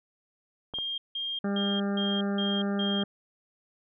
clicks, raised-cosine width 1 ms, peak -27 dBFS, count 2, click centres 0.738 / 0.786 s
sine tone bursts, 3213 Hz, G7, 42 cents sharp, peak -30 dBFS, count 6, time 0.74-3.03 s, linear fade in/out 5 ms, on 240 ms, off 170 ms
harmonic tone, 200.1 Hz, G3, 36 cents sharp, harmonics 1 / 2 / 3 / 4 / 6 / 7 / 8 / 9, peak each -27 / -35 / -38 / -42 / -44 / -44 / -45 / -51 dBFS, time 1.44-3.04 s, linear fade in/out 5 ms
effects none

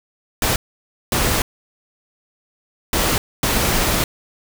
pink noise bursts at uneven times, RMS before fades -18 dBFS, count 4, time 0.42-0.56 / 1.12-1.42 / 2.93-3.18 / 3.43-4.04 s, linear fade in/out 2 ms, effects none

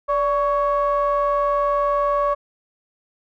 triangle ring-modulated tone, 270 Hz, C#4, 45 cents flat, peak -12 dBFS, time 0.08-2.35 s, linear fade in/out 20 ms, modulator 850 Hz, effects none

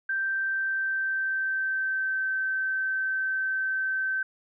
sine tone with pitch glide, 1568 to 1544.6 Hz, G6 to G6, 0 to -26 cents, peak -25 dBFS, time 0.09-4.23 s, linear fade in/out 5 ms, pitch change -26 cents, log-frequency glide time 0.21-2.29 s, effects none

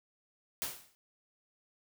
white noise with exponential decay, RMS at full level -33 dBFS, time 0.62-0.95 s, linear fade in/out 0 ms, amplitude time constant 70 ms, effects none

